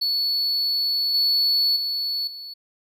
triangle tone with level steps, 4425 Hz, C#8, 4 cents flat, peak -19 / -16 / -22 / -33 dBFS, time 0.01-2.54 s, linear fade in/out 10 ms, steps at 1.14 / 1.76 / 2.27 s, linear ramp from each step 5 ms, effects none

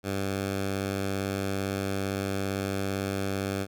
10% pulse tone, 97.7 Hz, G2, 5 cents flat, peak -20 dBFS, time 0.03-3.67 s, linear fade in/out 50 ms, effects none

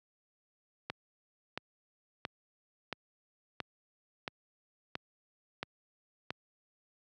click train, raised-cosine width 0.3 ms, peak -19 dBFS, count 9, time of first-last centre 0.9-6.305 s, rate 1.48 Hz, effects high-pass 100 Hz 12 dB/octave

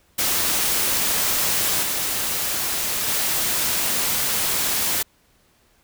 white noise with level steps, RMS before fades -21 / -24 / -22 dBFS, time 0.18-5.03 s, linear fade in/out 10 ms, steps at 1.82 / 3.07 s, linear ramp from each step 10 ms, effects pink hiss -60 dBFS RMS until 5.83 s

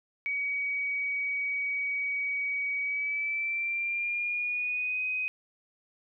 sine tone with pitch glide, 2262 to 2510 Hz, C#7 to D#7, +34 to +15 cents, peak -28 dBFS, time 0.26-5.28 s, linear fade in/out 0 ms, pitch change +181 cents, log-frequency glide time 2.8-5.03 s, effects none

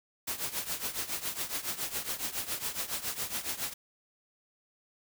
white noise with tremolo, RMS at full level -32 dBFS, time 0.27-3.74 s, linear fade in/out 10 ms, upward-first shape triangle, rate 7.2 Hz, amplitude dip 85%, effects none

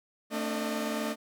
sawtooth tone cluster, 224 / 267.4 / 295.4 / 611 Hz, A3 / C4 / D4 / D#5, +31 / +38 / +10 / -32 cents, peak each -29 / -38 / -33 / -32 dBFS, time 0.3-1.16 s, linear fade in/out 50 ms, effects none

